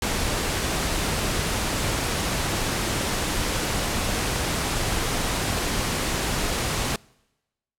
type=noise; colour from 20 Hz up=pink; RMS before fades=-25 dBFS; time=0.02-6.96 s; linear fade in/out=2 ms; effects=noise-tail reverb RT60 1.0 s tail -26 dB re dry + low-pass 11000 Hz 12 dB/octave